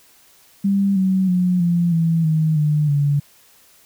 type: tone with pitch steps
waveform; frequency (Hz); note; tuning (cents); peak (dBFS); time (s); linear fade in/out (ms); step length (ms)
sine; 197.7 / 188.88 / 180.46 / 172.41 / 164.72 / 157.37 / 150.35 / 143.64; G3 / F#3 / F#3 / F3 / E3 / D#3 / D3 / D3; +15 / +36 / -43 / -22 / -1 / +20 / +41 / -38; -14; 0.64-3.2; 10; 320
effects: white hiss -52 dBFS RMS until 3.85 s